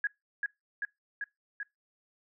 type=tone with echo; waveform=sine; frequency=1661.2 Hz; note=G#6; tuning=in tune; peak=-26 dBFS; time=0.04-0.07 s; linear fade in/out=2 ms; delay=390 ms; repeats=4; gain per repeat=-2 dB; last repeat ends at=1.63 s; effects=noise-tail reverb RT60 0.2 s tail -23 dB re dry